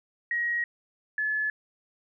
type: tone pair in turn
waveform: sine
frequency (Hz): 1894 / 1719.3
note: A#6 / A6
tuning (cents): +27 / -41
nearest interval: major second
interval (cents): 168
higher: first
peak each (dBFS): -25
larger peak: neither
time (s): 0.31-0.64 / 1.18-1.5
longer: first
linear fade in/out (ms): 2
effects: none